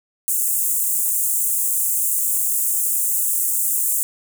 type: high-pass noise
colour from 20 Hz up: pink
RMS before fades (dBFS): -20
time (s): 0.28-4.03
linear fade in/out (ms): 0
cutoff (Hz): 7500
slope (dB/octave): 48
effects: none